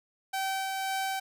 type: tone with tremolo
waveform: sawtooth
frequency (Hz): 771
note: G5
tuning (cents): -29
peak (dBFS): -25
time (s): 0.33-1.2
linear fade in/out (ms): 10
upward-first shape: sine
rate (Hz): 1.9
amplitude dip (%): 25
effects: none